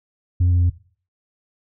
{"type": "tone with pitch steps", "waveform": "sine", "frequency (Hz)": [89, 88.33, 87.67], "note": ["F2", "F2", "F2"], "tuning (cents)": [33, 20, 7], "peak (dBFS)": -11, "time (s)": [0.4, 0.7], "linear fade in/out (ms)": 10, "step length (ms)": 100, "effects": ["noise-tail reverb RT60 0.4 s tail -17 dB re dry", "tanh soft clip ceiling -12 dBFS"]}